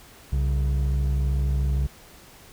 triangle tone pair together, 65.41 / 138.6 Hz, C2 / C#3, 0 / 0 cents, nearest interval octave + minor second, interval 1300 cents, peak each -19 / -26 dBFS, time 0.32-1.87 s, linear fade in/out 10 ms, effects pink hiss -49 dBFS RMS until 2.52 s

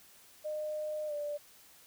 sine tone with pitch glide, 610 to 587.2 Hz, D#5 to D5, -34 to 0 cents, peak -34 dBFS, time 0.44-1.38 s, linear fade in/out 20 ms, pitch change -66 cents, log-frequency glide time 1.07-1.13 s, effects white hiss -59 dBFS RMS until 1.86 s

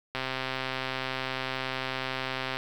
click train, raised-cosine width 0.3 ms, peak -15 dBFS, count 318, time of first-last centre 0.15-2.57 s, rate 131 Hz, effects 8-bit

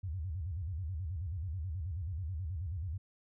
sine tone with vibrato, 84.8 Hz, E2, 50 cents sharp, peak -35 dBFS, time 0.03-2.98 s, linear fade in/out 10 ms, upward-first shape square, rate 9.3 Hz, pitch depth 200 cents each way, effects none

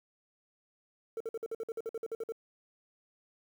sine tone bursts, 451.1 Hz, A4, 43 cents sharp, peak -31 dBFS, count 14, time 1.17-2.322 s, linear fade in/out 2 ms, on 34 ms, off 52 ms, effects tanh soft clip ceiling -33 dBFS + 10-bit

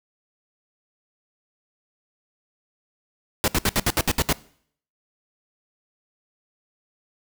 pink noise bursts, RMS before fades -20 dBFS, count 9, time 3.44-4.327 s, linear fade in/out 0 ms, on 39 ms, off 67 ms, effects noise-tail reverb RT60 0.6 s tail -21 dB re dry

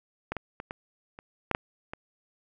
clicks, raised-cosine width 0.5 ms, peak -16 / -18 / -22 / -20 / -28 / -11 / -9 / -21 dBFS, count 8, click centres 0.32 / 0.367 / 0.601 / 0.709 / 1.189 / 1.513 / 1.549 / 1.935 s, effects none

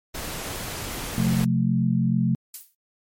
pink noise, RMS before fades -32 dBFS, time 0.14-1.45 s, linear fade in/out 10 ms
sine chord, F major, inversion second, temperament equal with one note detuned, 130.81 / 177.46 / 220 Hz, C3 / F3 / A3, 0 / +28 / 0 cents, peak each -23 dBFS, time 1.18-2.35 s, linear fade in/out 0 ms
violet noise with exponential decay, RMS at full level -29 dBFS, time 2.54-2.75 s, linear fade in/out 5 ms, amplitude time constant 45 ms
effects MP3 64 kbps

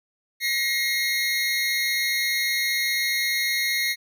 25% pulse tone pair together, 1906 / 2141 Hz, A#6 / C7, +38 / +39 cents, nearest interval major second, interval 201 cents, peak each -23 / -20 dBFS, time 0.4-3.96 s, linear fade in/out 50 ms, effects none

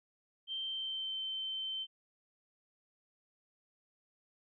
sine tone with pitch glide, 3136 to 3095 Hz, G7 to G7, 0 to -23 cents, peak -36 dBFS, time 0.47-1.87 s, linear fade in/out 50 ms, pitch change -23 cents, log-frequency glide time 0.59-1.18 s, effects none

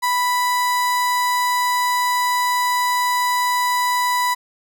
35% pulse tone, 987.8 Hz, B5, in tune, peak -15 dBFS, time 0.02-4.35 s, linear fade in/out 20 ms, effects none

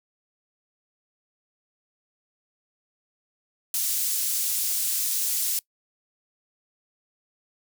pink high-pass noise, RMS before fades -26 dBFS, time 3.74-5.59 s, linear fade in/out 2 ms, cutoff 7400 Hz, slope 12 dB/octave, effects noise-tail reverb RT60 0.1 s tail -23 dB re dry

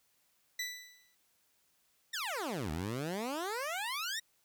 20% pulse tone with exponential decay, 1979 Hz, B6, 3 cents sharp, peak -28 dBFS, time 0.59-1.15 s, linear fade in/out 5 ms, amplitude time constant 120 ms
15% pulse exponential two-way sweep, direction down then up, 1924 to 73.8 to 1924 Hz, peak -29 dBFS, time 2.13-4.2 s, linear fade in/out 10 ms, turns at 2.71 s
effects white hiss -73 dBFS RMS until 4.44 s

